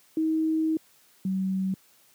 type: tone pair in turn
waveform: sine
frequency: 317.6 / 189.94 Hz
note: D#4 / F#3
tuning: +36 / +46 cents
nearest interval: major sixth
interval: 890 cents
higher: first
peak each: -22 / -24 dBFS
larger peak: first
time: 0.17-0.77 / 1.25-1.74 s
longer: first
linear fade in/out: 2 ms
effects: white hiss -60 dBFS RMS until 2.14 s + high-pass 100 Hz 12 dB/octave